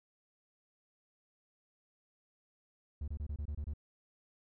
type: tone bursts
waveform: triangle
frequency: 73.42 Hz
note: D2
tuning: in tune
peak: -34 dBFS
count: 8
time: 3.01-3.737 s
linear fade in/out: 5 ms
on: 69 ms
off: 25 ms
effects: none